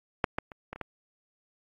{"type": "clicks", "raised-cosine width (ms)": 0.5, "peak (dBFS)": [-8, -14, -28, -22, -28, -19], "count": 6, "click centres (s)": [0.242, 0.385, 0.518, 0.73, 0.76, 0.813], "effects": ["AAC 48 kbps"]}